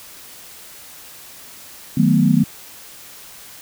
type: chord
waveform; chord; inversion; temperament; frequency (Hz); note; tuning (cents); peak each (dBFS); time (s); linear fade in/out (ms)
sine; B dominant seventh; first; equal; 155.56 / 185 / 220 / 246.9; D#3 / F#3 / A3 / B3; 0 / 0 / 0 / 0; -17; 1.97-2.44; 5
effects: white hiss -40 dBFS RMS until 3.61 s